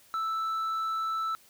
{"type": "tone with tanh clipping", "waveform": "sine", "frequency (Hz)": 1318.5, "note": "E6", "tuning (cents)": 0, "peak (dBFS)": -29, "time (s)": [0.14, 1.35], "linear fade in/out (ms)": 0, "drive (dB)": 4, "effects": ["white hiss -59 dBFS RMS until 1.49 s"]}